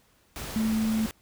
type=tone in noise; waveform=sine; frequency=220 Hz; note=A3; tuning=in tune; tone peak=-23 dBFS; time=0.56-1.06 s; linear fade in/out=0 ms; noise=pink; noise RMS=-37 dBFS; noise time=0.36-1.11 s; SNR=+11 dB; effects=pink hiss -64 dBFS RMS until 1.21 s